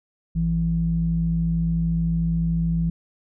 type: tone with low-pass filter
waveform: square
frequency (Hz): 55.4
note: A1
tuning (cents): +13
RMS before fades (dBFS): -22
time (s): 0.35-2.9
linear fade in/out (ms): 5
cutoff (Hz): 160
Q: 8.8
effects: none